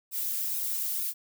violet noise with flanger, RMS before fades -31 dBFS, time 0.11-1.14 s, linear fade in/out 50 ms, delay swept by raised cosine 0.77 to 2.87 ms, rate 2.2 Hz, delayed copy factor +0.55, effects none

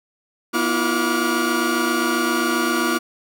40% pulse tone cluster, 243.4 / 323.2 / 350.7 / 1160 / 1430 Hz, B3 / E4 / F4 / D6 / F6, -25 / -34 / +7 / -22 / +41 cents, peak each -24 dBFS, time 0.53-2.99 s, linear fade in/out 20 ms, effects none

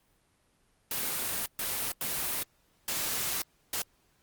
white noise bursts at uneven times, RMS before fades -32 dBFS, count 5, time 0.91-1.46 / 1.59-1.92 / 2.01-2.43 / 2.88-3.42 / 3.73-3.82 s, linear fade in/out 2 ms, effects pink hiss -69 dBFS RMS until 4.22 s + Opus 32 kbps

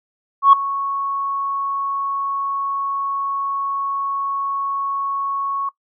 sine tone with ADSR envelope, 1106 Hz, C#6, 4 cents flat, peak -3 dBFS, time 0.42-5.69 s, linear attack 110 ms, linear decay 4 ms, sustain -17 dB, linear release 4 ms, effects noise-tail reverb RT60 0.1 s tail -18 dB re dry + tanh soft clip ceiling 0 dBFS

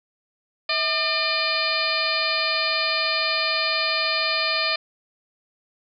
harmonic tone with a mistuned harmonic, 602 Hz, D5, 43 cents sharp, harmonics 1 / 2 / 3 / 4 / 5 / 6 / 7 / 8, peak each -30 / -29 / -30 / -26 / -32 / -32 / -27 / -28 dBFS, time 0.69-4.76 s, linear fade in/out 5 ms, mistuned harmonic 1, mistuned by +120 cents, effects none

